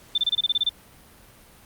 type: tone bursts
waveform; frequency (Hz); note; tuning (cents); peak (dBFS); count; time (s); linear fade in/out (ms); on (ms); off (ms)
sine; 3552; A7; +16; -18; 10; 0.15-0.693; 5; 30; 27
effects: pink hiss -51 dBFS RMS until 1.65 s + Opus 48 kbps